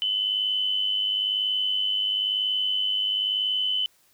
sine tone with amplitude modulation, 3020 Hz, F#7, 35 cents sharp, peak -20 dBFS, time 0.02-3.86 s, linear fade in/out 0 ms, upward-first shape sine, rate 101 Hz, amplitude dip 50%, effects white hiss -62 dBFS RMS until 4.13 s

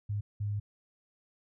sine tone bursts at uneven times, 103.1 Hz, G#2, 12 cents flat, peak -30 dBFS, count 2, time 0.09-0.21 / 0.4-0.6 s, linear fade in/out 10 ms, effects none

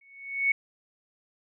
sine tone with exponential growth, 2217 Hz, C#7, in tune, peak -18 dBFS, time 0.01-0.52 s, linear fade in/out 5 ms, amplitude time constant 110 ms, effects none

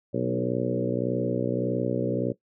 harmonic tone with a mistuned harmonic, 61.7 Hz, B1, 1 cent flat, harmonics 2 / 3 / 4 / 5 / 6 / 7 / 8 / 9, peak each -32 / -32 / -32 / -32 / -32 / -32 / -32 / -32 dBFS, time 0.13-2.33 s, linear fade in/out 20 ms, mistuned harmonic 4, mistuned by -16 cents, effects noise-tail reverb RT60 0.1 s tail -17 dB re dry

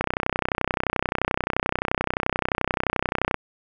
click train, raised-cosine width 0.5 ms, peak -6 dBFS, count 106, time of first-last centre 0.01-3.343 s, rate 31.5 Hz, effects none

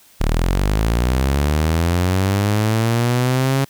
sawtooth linear sweep, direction up, 36 to 137.6 Hz, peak -11 dBFS, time 0.2-3.65 s, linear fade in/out 10 ms, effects white hiss -50 dBFS RMS until 3.69 s

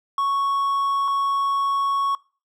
triangle tone pair in turn, 1108.7 / 1108.7 Hz, C#6 / C#6, 0 / 0 cents, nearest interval unison, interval 0 cents, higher neither, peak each -17 dBFS, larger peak neither, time 0.18-1.08 / 1.08-2.15 s, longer second, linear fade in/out 2 ms, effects noise-tail reverb RT60 0.4 s tail -24 dB re dry

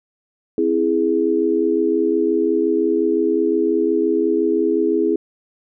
sine chord, C augmented, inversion none, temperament equal, 261.6 / 329.6 / 415.3 Hz, C4 / E4 / G#4, 0 / 0 / 0 cents, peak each -23 / -18 / -18 dBFS, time 0.58-5.16 s, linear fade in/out 2 ms, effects none

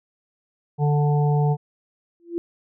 harmonic tone, 147 Hz, D3, 2 cents sharp, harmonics 1 / 3 / 5 / 6, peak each -17 / -27 / -29 / -32 dBFS, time 0.78-1.57 s, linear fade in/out 50 ms
sine tone with exponential growth, 341.5 Hz, F4, 39 cents flat, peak -19 dBFS, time 2.2-2.38 s, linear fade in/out 0 ms, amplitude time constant 38 ms
effects none

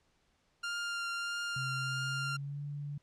sawtooth tone with vibrato, 1396.9 Hz, F6, in tune, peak -31 dBFS, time 0.63-2.37 s, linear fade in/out 10 ms, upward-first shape triangle, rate 1.6 Hz, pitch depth 13 cents each way
sine tone with pitch glide, 131.8 to 144.56 Hz, C3 to D3, +13 to -27 cents, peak -37 dBFS, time 1.56-2.98 s, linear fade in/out 5 ms, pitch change +160 cents, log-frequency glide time 1.99-2.62 s
effects pink hiss -73 dBFS RMS until 3.02 s + low-pass 7000 Hz 12 dB/octave

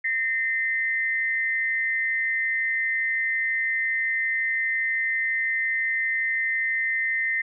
sine tone pair together, 1832.8 / 2065 Hz, A#6 / C7, -30 / -23 cents, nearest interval major second, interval 207 cents, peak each -25 dBFS, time 0.04-7.42 s, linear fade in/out 10 ms, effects none

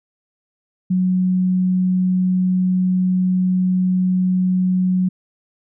sine tone, 184 Hz, F#3, 9 cents flat, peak -14 dBFS, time 0.9-5.09 s, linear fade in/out 10 ms, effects none

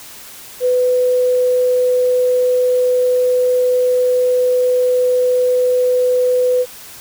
sine tone, 500 Hz, B4, 21 cents sharp, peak -11 dBFS, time 0.6-6.66 s, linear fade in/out 50 ms, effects white hiss -36 dBFS RMS until 7 s

